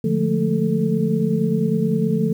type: tone cluster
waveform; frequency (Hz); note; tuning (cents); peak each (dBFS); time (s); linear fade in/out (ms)
sine; 146.5 / 175.6 / 212 / 222 / 439.6; D3 / F3 / G#3 / A3 / A4; -4 / +10 / +36 / +16 / -2; -24 / -21 / -26 / -22 / -24; 0.04-2.33; 5
effects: 8-bit